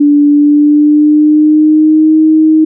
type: tone with pitch glide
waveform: sine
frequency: 291 to 313.7 Hz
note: D4 to D#4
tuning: -16 to +14 cents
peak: -3 dBFS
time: 0-2.65 s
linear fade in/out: 10 ms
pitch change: +130 cents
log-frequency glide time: 0.29-2.17 s
effects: none